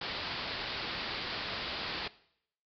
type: low-pass noise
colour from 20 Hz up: white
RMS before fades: -38 dBFS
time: 0.01-2.08 s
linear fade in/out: 5 ms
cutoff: 4900 Hz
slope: 96 dB/octave
effects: noise-tail reverb RT60 0.7 s tail -19 dB re dry